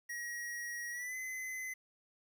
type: tone with pitch glide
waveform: square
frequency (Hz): 1900 to 2036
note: A#6 to C7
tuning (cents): +33 to -48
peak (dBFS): -40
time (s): 0.09-1.74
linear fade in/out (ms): 10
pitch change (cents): +119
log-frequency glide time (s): 0.91-1.16
effects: 11-bit